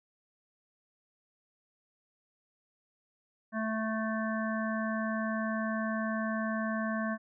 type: harmonic tone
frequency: 220 Hz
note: A3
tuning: in tune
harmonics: 1 / 3 / 5 / 7 / 8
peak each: -32 / -37 / -39 / -40 / -41 dBFS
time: 3.52-7.18 s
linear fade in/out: 50 ms
effects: none